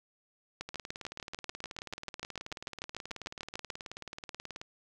two click trains, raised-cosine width 0.2 ms, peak -24 / -20 dBFS, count 74 / 22, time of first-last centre 0.69-4.615 / 0.61-3.703 s, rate 18.6 / 6.79 Hz, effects none

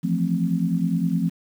sine chord, F major seventh, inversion third, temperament equal, 164.81 / 174.61 / 220 / 261.6 Hz, E3 / F3 / A3 / C4, 0 / 0 / 0 / 0 cents, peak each -27 / -22 / -27 / -27 dBFS, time 0.03-1.3 s, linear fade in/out 20 ms, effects 8-bit

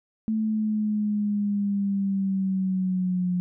sine linear sweep, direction down, 220 to 178.6 Hz, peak -22 dBFS, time 0.28-3.4 s, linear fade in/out 0 ms, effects none

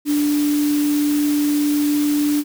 sine tone in noise, 293.7 Hz, D4, in tune, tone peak -15 dBFS, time 0.05-2.44 s, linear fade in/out 50 ms, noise white, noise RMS -30 dBFS, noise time 0.05-2.44 s, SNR +12 dB, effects none

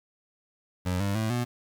25% pulse tone with pitch steps, 90.5 / 99.84 / 110.14 / 121.5 Hz, F#2 / G2 / A2 / B2, -38 / +32 / +2 / -28 cents, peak -22 dBFS, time 0.85-1.45 s, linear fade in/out 20 ms, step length 150 ms, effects 8-bit

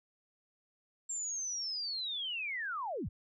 sine linear sweep, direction down, 7459 to 36.71 Hz, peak -35 dBFS, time 1.09-3.09 s, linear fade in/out 10 ms, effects none

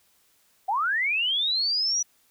sine linear sweep, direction up, 723 to 5920 Hz, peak -22 dBFS, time 0.68-2.03 s, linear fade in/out 10 ms, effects white hiss -64 dBFS RMS until 2.3 s

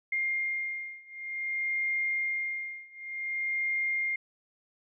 sine beating tone pair, 2117 / 2117.54 Hz, C7 / C7, +20 / +20 cents, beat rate 0.54 Hz, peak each -33 / -32 dBFS, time 0.12-4.16 s, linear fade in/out 5 ms, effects none

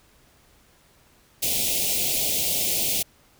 white band-stop noise, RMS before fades -24 dBFS, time 1.42-3.03 s, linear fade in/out 10 ms, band 760 to 2300 Hz, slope 48 dB/octave, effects pink hiss -58 dBFS RMS until 3.39 s

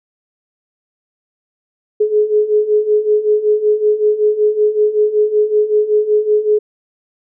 sine beating tone pair, 419.8 / 425.1 Hz, G#4 / G#4, +19 / +40 cents, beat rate 5.3 Hz, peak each -16 / -12 dBFS, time 2-6.59 s, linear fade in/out 10 ms, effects none

